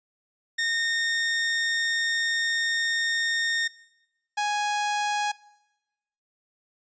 sawtooth tone pair in turn, 1837 / 830.4 Hz, A#6 / G#5, -26 / 0 cents, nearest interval octave + major second, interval 1374 cents, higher first, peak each -20 dBFS, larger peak neither, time 0.58-3.68 / 4.37-5.32 s, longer first, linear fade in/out 10 ms, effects noise-tail reverb RT60 1.0 s tail -22 dB re dry + resampled to 16000 Hz

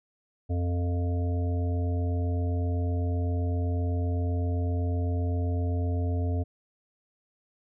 harmonic tone, 87.8 Hz, F2, 10 cents sharp, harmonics 1 / 3 / 5 / 7 / 8, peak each -25 / -35 / -39 / -42 / -43 dBFS, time 0.49-6.44 s, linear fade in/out 20 ms, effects none

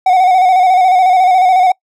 triangle tone with vibrato, 740 Hz, F#5, in tune, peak -4 dBFS, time 0.06-1.72 s, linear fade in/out 5 ms, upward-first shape square, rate 14 Hz, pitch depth 40 cents each way, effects noise-tail reverb RT60 0.1 s tail -25 dB re dry

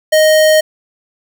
square tone, 622.3 Hz, D#5, in tune, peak -7 dBFS, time 0.12-0.61 s, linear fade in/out 10 ms, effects none

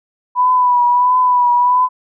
sine tone with vibrato, 987.8 Hz, B5, in tune, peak -9 dBFS, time 0.35-1.89 s, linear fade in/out 50 ms, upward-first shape triangle, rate 1.5 Hz, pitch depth 41 cents each way, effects none

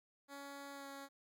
10% pulse tone with pitch glide, 280.4 to 276.7 Hz, C#4 to C#4, +20 to -3 cents, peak -40 dBFS, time 0.28-1.09 s, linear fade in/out 50 ms, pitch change -23 cents, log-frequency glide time 0.72-0.87 s, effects none

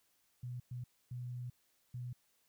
sine tone bursts at uneven times, 123.4 Hz, B2, 1 cent flat, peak -40 dBFS, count 4, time 0.43-0.6 / 0.71-0.84 / 1.11-1.5 / 1.94-2.13 s, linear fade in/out 5 ms, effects white hiss -75 dBFS RMS until 2.48 s

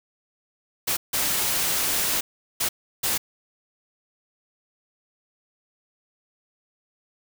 white noise bursts at uneven times, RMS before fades -24 dBFS, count 4, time 0.87-0.97 / 1.13-2.21 / 2.6-2.69 / 3.03-3.18 s, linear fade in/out 10 ms, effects none

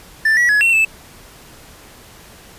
triangle tone with pitch steps, 1771 / 1932 / 1690 / 2715 / 2629 Hz, A6 / B6 / G#6 / F7 / E7, +11 / -39 / +30 / -50 / -5 cents, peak -9 dBFS, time 0.25-0.85 s, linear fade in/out 5 ms, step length 120 ms, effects pink hiss -42 dBFS RMS until 2.58 s + resampled to 32000 Hz

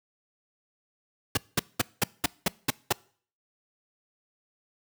pink noise bursts, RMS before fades -22 dBFS, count 8, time 1.35-2.926 s, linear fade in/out 5 ms, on 22 ms, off 200 ms, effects noise-tail reverb RT60 0.5 s tail -24 dB re dry + high-pass 100 Hz 12 dB/octave

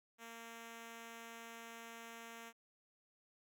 5% pulse tone, 230.1 Hz, A#3, 22 cents flat, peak -39 dBFS, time 0.18-2.53 s, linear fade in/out 50 ms, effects none

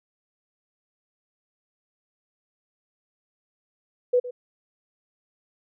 sine tone with echo, 493.9 Hz, B4, in tune, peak -16 dBFS, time 4.13-4.2 s, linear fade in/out 10 ms, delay 110 ms, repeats 1, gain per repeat -15 dB, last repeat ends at 4.31 s, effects none

